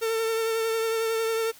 45% pulse tone with vibrato, 450 Hz, A4, 39 cents sharp, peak -24 dBFS, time 0.01-1.52 s, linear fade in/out 20 ms, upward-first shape triangle, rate 11 Hz, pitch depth 27 cents each way, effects white hiss -51 dBFS RMS until 1.59 s

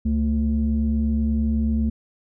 sine tone pair together, 70.2 / 222.4 Hz, C#2 / A3, +22 / +19 cents, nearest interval octave + minor sixth, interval 1997 cents, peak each -20 dBFS, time 0.05-1.9 s, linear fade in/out 10 ms, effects tanh soft clip ceiling -13 dBFS

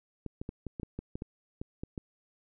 clicks, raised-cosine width 3 ms, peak -24 dBFS, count 12, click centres 0.263 / 0.415 / 0.491 / 0.667 / 0.798 / 0.832 / 0.99 / 1.155 / 1.221 / 1.615 / 1.835 / 1.978 s, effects none

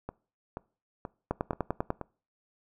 two click trains, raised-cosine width 1 ms, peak -22 / -14 dBFS, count 5 / 7, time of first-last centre 0.09-2.013 / 1.31-1.904 s, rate 2.08 / 10.1 Hz, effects noise-tail reverb RT60 0.4 s tail -23 dB re dry

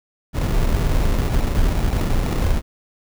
brown noise with sample-and-hold, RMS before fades -18 dBFS, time 0.33-2.62 s, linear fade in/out 50 ms, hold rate 1575 Hz, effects none

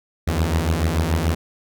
sawtooth beating tone pair, 77.7 / 84.6 Hz, D#2 / E2, -2 / +45 cents, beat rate 6.9 Hz, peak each -17 dBFS, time 0.27-1.35 s, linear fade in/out 10 ms, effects none

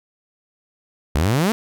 sawtooth exponential sweep, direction up, 65.41 to 235.9 Hz, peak -12 dBFS, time 1.15-1.52 s, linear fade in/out 0 ms, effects none

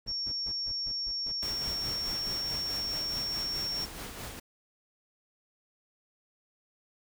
brown noise bursts, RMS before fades -45 dBFS, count 12, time 0.06-2.32 s, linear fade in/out 5 ms, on 60 ms, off 140 ms
sine tone, 5500 Hz, F8, 27 cents flat, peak -31 dBFS, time 0.07-3.86 s, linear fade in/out 20 ms
pink noise with tremolo, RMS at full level -40 dBFS, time 1.42-4.4 s, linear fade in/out 10 ms, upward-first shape sine, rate 4.7 Hz, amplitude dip 40%
effects none

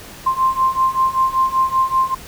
sine beating tone pair, 1046.5 / 1051.7 Hz, C6 / C6, 0 / +9 cents, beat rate 5.2 Hz, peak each -18 / -16 dBFS, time 0.26-2.15 s, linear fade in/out 10 ms, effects pink hiss -37 dBFS RMS until 2.27 s

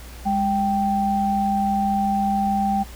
sine tone pair together, 204.1 / 782.7 Hz, G#3 / G5, -30 / -3 cents, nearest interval octave + major seventh, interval 2327 cents, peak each -22 / -20 dBFS, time 0.25-2.84 s, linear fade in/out 20 ms, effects added 60 Hz sine -37 dBFS peak until 2.95 s + pink hiss -43 dBFS RMS until 2.95 s

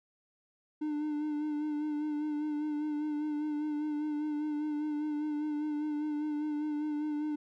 triangle tone with vibrato, 300 Hz, D4, 37 cents sharp, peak -29 dBFS, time 0.81-7.36 s, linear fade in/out 10 ms, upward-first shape sine, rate 5 Hz, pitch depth 31 cents each way, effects none

